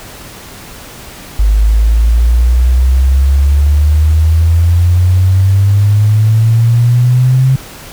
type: exponential sweep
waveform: sine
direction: up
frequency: 50.9 to 133.3 Hz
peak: -5 dBFS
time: 1.39-7.56 s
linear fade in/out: 5 ms
effects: pink hiss -31 dBFS RMS until 7.92 s